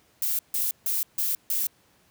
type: noise bursts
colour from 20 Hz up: violet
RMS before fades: -26 dBFS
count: 5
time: 0.22-1.67 s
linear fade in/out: 2 ms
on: 170 ms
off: 150 ms
effects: pink hiss -62 dBFS RMS until 2.1 s + high-pass 80 Hz 12 dB/octave